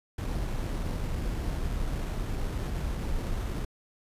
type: noise with sample-and-hold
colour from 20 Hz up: brown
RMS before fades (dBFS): -31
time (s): 0.18-3.65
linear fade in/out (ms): 5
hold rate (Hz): 4900
effects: resampled to 32000 Hz